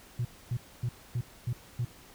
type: tone bursts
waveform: sine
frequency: 120.9 Hz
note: B2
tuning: 36 cents flat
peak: -26 dBFS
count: 6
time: 0.19-1.85 s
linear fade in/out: 5 ms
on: 60 ms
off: 260 ms
effects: tanh soft clip ceiling -25 dBFS + pink hiss -54 dBFS RMS until 2.14 s